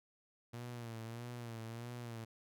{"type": "tone with vibrato", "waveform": "sawtooth", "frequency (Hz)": 117.1, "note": "A#2", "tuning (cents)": 8, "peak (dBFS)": -40, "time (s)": [0.53, 2.25], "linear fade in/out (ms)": 10, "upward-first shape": "sine", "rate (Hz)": 1.6, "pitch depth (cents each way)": 66, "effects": []}